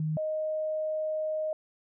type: tone pair in turn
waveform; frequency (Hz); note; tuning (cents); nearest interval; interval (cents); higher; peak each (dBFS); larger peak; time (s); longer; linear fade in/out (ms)
sine; 155.56 / 622.2; D#3 / D#5; 0 / 0; 2 octaves; 2400; second; -27 / -28; first; 0-0.17 / 0.17-1.53; second; 2
effects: none